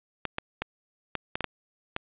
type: clicks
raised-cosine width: 0.3 ms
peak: -12 dBFS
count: 8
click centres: 0.253 / 0.384 / 0.62 / 1.153 / 1.355 / 1.407 / 1.443 / 1.964 s
effects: resampled to 8000 Hz + 8-bit